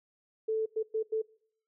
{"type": "tone bursts at uneven times", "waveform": "sine", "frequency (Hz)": 440, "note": "A4", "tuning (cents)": 0, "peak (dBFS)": -27, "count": 4, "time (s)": [[0.48, 0.66], [0.76, 0.83], [0.94, 1.03], [1.12, 1.22]], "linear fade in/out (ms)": 10, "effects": ["noise-tail reverb RT60 0.6 s tail -23 dB re dry"]}